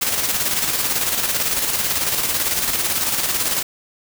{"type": "noise with tremolo", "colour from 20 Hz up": "white", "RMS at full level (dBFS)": -19, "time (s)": [0.01, 3.63], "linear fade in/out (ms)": 10, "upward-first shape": "square", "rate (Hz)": 18, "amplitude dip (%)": 40, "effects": []}